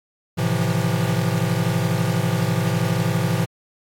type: chord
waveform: square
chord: F major seventh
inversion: first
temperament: equal with one note detuned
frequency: 110 / 130.81 / 162.45 / 174.61 Hz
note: A2 / C3 / E3 / F3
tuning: 0 / 0 / -25 / 0 cents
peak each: -25 dBFS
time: 0.37-3.46 s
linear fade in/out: 20 ms
effects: AAC 64 kbps